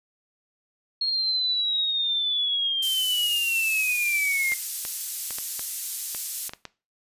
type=linear sweep; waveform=sine; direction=down; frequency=4280 to 2100 Hz; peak=-22 dBFS; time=1.01-4.54 s; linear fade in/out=5 ms
type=high-pass noise; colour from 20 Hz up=pink; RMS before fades=-31 dBFS; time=2.82-6.49 s; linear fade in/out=10 ms; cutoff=7900 Hz; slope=12 dB/octave
type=clicks; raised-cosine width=0.2 ms; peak=-18 dBFS; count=9; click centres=4.52 / 4.851 / 5.307 / 5.385 / 5.594 / 6.148 / 6.494 / 6.535 / 6.653 s
effects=noise-tail reverb RT60 0.3 s tail -18 dB re dry + resampled to 32000 Hz